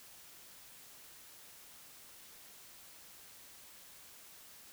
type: silence
effects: white hiss -56 dBFS RMS until 4.72 s